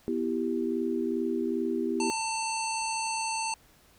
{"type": "chord", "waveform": "sine", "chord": "E minor", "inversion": "second", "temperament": "equal", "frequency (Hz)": [246.9, 329.6, 392], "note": ["B3", "E4", "G4"], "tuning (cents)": [0, 0, 0], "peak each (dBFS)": -31, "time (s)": [0.08, 2.1], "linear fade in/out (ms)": 0}
{"type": "harmonic tone", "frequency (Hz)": 893, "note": "A5", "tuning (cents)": 25, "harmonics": [1, 3, 5, 7, 9, 10], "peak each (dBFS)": [-31, -36, -38, -39, -41, -41], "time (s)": [2, 3.54], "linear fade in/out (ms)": 2}
{"effects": ["pink hiss -60 dBFS RMS until 3.98 s"]}